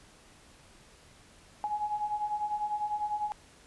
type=beating tone pair; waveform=sine; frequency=830.6 / 840.6 Hz; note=G#5 / G#5; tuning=0 / +21 cents; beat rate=10 Hz; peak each=-36 / -31 dBFS; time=1.64-3.32 s; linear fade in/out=0 ms; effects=pink hiss -57 dBFS RMS until 3.66 s + resampled to 24000 Hz